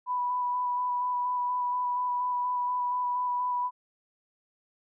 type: tone with vibrato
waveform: sine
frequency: 987.8 Hz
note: B5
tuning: in tune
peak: -26 dBFS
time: 0.06-3.71 s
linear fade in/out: 50 ms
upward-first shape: square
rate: 4.2 Hz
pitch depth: 11 cents each way
effects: none